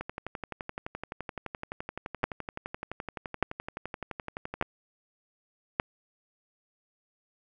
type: two click trains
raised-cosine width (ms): 0.5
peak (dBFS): -20 / -9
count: 55 / 4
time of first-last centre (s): 0.01-4.625 / 2.24-5.799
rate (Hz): 11.7 / 0.843
effects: none